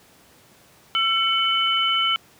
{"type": "tone cluster", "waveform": "sine", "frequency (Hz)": [1343, 2225, 3023], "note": ["E6", "C#7", "F#7"], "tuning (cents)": [32, 6, 36], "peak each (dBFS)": [-23, -27, -20], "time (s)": [0.95, 2.16], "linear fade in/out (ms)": 0, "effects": ["pink hiss -53 dBFS RMS until 2.39 s", "high-pass 100 Hz 12 dB/octave"]}